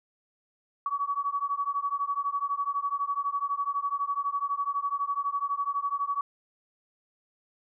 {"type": "beating tone pair", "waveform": "sine", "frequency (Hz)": [1127, 1139], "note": ["C#6", "C#6"], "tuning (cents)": [28, 47], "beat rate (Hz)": 12, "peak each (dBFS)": -30, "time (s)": [0.86, 6.21], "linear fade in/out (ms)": 2, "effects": []}